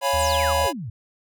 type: chord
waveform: square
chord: C# dominant seventh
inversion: none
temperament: equal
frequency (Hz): 554.4 / 698.5 / 830.6 / 987.8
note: C#5 / E#5 / G#5 / B5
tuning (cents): 0 / 0 / 0 / 0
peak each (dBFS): -24 / -29 / -29 / -24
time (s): 0.01-0.73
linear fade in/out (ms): 50
type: tone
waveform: triangle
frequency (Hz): 77.5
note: D#2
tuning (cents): -6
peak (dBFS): -24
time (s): 0.13-0.67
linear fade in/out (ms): 10
type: exponential sweep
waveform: sine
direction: down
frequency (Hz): 9280 to 97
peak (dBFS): -29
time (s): 0.19-0.9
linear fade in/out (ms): 5
effects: none